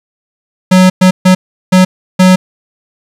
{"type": "tone bursts at uneven times", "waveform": "square", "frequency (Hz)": 185, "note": "F#3", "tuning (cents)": 0, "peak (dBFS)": -3, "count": 5, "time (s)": [[0.71, 0.9], [1.01, 1.11], [1.25, 1.35], [1.72, 1.85], [2.19, 2.36]], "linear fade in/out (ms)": 10, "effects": ["low-pass 10000 Hz 12 dB/octave", "7-bit"]}